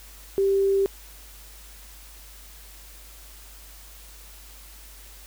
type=tone; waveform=sine; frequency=392 Hz; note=G4; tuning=in tune; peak=-18 dBFS; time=0.38-0.86 s; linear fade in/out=0 ms; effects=added 50 Hz sine -46 dBFS peak until 5.26 s + white hiss -48 dBFS RMS until 5.26 s